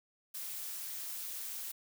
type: noise with amplitude modulation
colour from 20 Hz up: blue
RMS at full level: -39 dBFS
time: 0.34-1.72 s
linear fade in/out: 10 ms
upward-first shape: sine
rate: 264 Hz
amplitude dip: 60%
effects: none